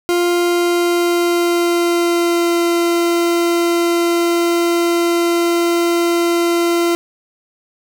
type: tone with pitch glide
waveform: 40% pulse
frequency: 349.2 to 342.4 Hz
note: F4 to F4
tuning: 0 to -34 cents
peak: -12 dBFS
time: 0.09-6.95 s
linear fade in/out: 0 ms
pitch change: -34 cents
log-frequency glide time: 0.27-2.57 s
effects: none